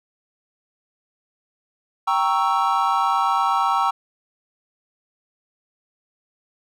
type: chord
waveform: triangle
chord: G diminished seventh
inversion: none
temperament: equal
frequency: 784 / 932.3 / 1108.7 / 1318.5 Hz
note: G5 / Bb5 / Db6 / Fb6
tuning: 0 / 0 / 0 / 0 cents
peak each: -21 dBFS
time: 2.07-3.91 s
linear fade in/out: 10 ms
effects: none